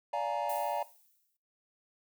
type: chord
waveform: triangle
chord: Bb dominant seventh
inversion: first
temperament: just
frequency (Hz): 582.7 / 699.2 / 839.1 / 932.3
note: D5 / F5 / Ab5 / Bb5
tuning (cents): -14 / +2 / +18 / 0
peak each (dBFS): -34 / -35 / -34 / -34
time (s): 0.13-0.83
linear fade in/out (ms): 5
type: noise with exponential decay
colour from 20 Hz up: violet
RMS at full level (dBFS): -41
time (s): 0.49-1.37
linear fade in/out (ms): 5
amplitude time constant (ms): 190
effects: noise-tail reverb RT60 0.3 s tail -18 dB re dry